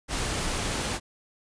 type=noise; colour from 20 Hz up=pink; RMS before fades=-29 dBFS; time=0.08-1 s; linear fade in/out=50 ms; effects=resampled to 22050 Hz